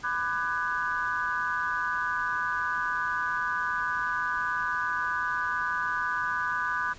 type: chord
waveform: sine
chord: G# half-diminished seventh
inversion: first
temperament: just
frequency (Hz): 996.7 / 1196.1 / 1495.1 / 1661.2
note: B5 / D6 / F#6 / G#6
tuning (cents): +16 / +31 / +18 / 0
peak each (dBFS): -33 / -32 / -30 / -34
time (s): 0.03-6.94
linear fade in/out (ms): 20
effects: pink hiss -49 dBFS RMS until 6.98 s + resampled to 16000 Hz